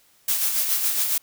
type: noise with tremolo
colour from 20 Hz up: blue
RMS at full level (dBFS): -21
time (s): 0.28-1.18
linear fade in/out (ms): 5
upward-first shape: sine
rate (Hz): 7.2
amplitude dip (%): 45
effects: white hiss -59 dBFS RMS until 1.22 s